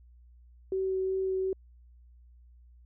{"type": "tone with vibrato", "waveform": "sine", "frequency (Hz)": 379.3, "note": "F#4", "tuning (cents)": 43, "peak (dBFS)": -27, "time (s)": [0.72, 1.53], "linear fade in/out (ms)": 2, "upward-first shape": "sine", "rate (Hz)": 2.7, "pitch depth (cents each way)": 9, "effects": ["added 60 Hz sine -53 dBFS peak until 2.85 s"]}